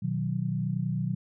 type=chord; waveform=sine; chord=B major; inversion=none; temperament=equal; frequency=123.47 / 155.56 / 185 Hz; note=B2 / D#3 / F#3; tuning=0 / 0 / 0 cents; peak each=-31 dBFS; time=0.02-1.15 s; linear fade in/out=10 ms; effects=none